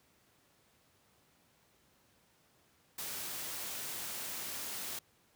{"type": "noise", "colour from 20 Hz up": "white", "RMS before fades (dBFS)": -41, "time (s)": [2.98, 4.99], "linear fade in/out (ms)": 5, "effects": ["pink hiss -69 dBFS RMS until 5.35 s", "high-pass 80 Hz 12 dB/octave"]}